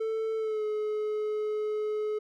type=tone with pitch glide; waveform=triangle; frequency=443 to 425.9 Hz; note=A4 to G#4; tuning=+12 to +44 cents; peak=-26 dBFS; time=0-2.19 s; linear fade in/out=10 ms; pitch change=-68 cents; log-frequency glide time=0.37-0.64 s; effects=none